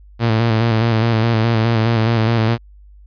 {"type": "tone with vibrato", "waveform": "sawtooth", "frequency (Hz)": 113.6, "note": "A#2", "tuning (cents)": -44, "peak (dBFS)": -9, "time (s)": [0.19, 2.58], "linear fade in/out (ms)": 50, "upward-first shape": "square", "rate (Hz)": 4.8, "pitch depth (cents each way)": 43, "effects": ["added 50 Hz sine -40 dBFS peak until 3.06 s", "resampled to 11025 Hz"]}